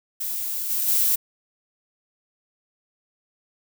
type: noise with level steps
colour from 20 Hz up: violet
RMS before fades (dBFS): -28 / -24 / -20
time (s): 0.2-1.16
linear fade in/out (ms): 10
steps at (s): 0.69 / 0.87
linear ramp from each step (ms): 20
effects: none